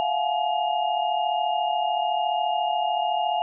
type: tone cluster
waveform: sine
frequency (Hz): 678 / 712 / 753 / 850 / 2837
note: E5 / F5 / F#5 / G#5 / F7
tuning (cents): +49 / +33 / +30 / +40 / +27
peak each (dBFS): -30 / -25 / -33 / -26 / -34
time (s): 0-3.42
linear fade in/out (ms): 0
effects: none